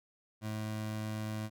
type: tone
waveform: 25% pulse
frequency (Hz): 108.1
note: A2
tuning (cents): -30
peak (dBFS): -32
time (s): 0.41-1.5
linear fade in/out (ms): 50
effects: none